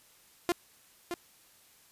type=tone with echo; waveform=sawtooth; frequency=348 Hz; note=F4; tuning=6 cents flat; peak=-21 dBFS; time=0.49-0.52 s; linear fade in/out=0 ms; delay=620 ms; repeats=1; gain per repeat=-8 dB; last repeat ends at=1.14 s; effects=white hiss -61 dBFS RMS until 1.91 s + resampled to 32000 Hz